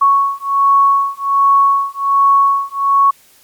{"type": "beating tone pair", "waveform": "sine", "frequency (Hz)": [1108.7, 1110], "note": ["C#6", "C#6"], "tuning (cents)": [0, 2], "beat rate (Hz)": 1.3, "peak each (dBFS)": -12, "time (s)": [0.01, 3.11], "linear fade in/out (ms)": 10, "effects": ["white hiss -48 dBFS RMS until 3.43 s", "MP3 96 kbps"]}